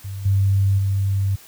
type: tone with level steps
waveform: sine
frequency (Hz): 98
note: G2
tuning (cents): 0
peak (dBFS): -27 / -14 / -17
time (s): 0.04-1.36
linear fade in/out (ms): 10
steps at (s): 0.25 / 0.78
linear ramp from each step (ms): 10
effects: white hiss -46 dBFS RMS until 1.47 s